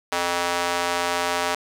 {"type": "tone with high-pass filter", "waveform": "square", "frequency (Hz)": 87.31, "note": "F2", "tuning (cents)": 0, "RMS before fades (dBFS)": -24, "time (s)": [0.12, 1.55], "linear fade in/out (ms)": 5, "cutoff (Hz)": 710, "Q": 1, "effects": ["low-pass 10000 Hz 12 dB/octave", "7-bit"]}